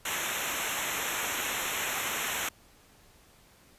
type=noise with comb filter; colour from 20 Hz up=pink; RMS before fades=-32 dBFS; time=0.05-2.49 s; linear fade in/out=5 ms; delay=0.21 ms; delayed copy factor=-0.95; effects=pink hiss -59 dBFS RMS until 3.78 s + resampled to 32000 Hz